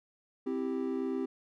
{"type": "chord", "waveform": "triangle", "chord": "C major", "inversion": "none", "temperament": "equal", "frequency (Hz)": [261.6, 329.6, 392], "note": ["C4", "E4", "G4"], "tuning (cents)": [0, 0, 0], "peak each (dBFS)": [-32, -36, -33], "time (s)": [0.46, 1.26], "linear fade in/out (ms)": 10, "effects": []}